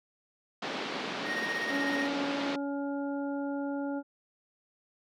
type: band-pass noise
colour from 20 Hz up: pink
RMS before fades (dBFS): -36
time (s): 0.62-2.56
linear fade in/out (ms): 5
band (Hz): 210 to 4400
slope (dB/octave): 24
type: tone with tremolo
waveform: triangle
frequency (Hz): 1864.7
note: A#6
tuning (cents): 0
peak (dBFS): -29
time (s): 1.24-2.09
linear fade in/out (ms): 50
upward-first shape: square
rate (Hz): 16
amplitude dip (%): 40
type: harmonic tone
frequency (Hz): 281.6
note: C#4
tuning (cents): +27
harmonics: 1 / 2 / 3 / 5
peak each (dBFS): -32 / -38 / -42 / -46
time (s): 1.68-4.03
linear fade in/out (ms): 50
effects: none